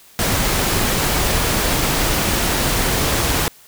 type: noise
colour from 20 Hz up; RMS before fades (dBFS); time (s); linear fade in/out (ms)
pink; -18; 0.19-3.48; 0
effects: white hiss -47 dBFS RMS until 3.67 s